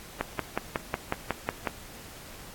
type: click train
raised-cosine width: 0.5 ms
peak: -11 dBFS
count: 9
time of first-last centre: 0.21-1.673 s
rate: 5.47 Hz
effects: pink hiss -46 dBFS RMS until 2.54 s + AAC 64 kbps